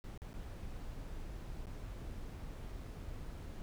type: noise with dropouts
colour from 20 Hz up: brown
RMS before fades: -45 dBFS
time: 0.04-3.62 s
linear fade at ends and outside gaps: 0 ms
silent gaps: 0.176-0.219 / 0.331-0.34 / 1.657-1.669 / 2.837-2.842 s
effects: none